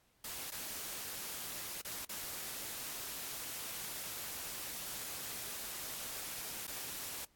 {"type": "noise with dropouts", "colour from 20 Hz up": "white", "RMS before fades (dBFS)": -43, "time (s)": [0.24, 7.25], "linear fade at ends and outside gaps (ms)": 5, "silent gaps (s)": [[0.506, 0.518], [1.816, 1.847], [2.051, 2.091], [6.669, 6.676]], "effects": ["pink hiss -72 dBFS RMS until 7.35 s", "AAC 64 kbps"]}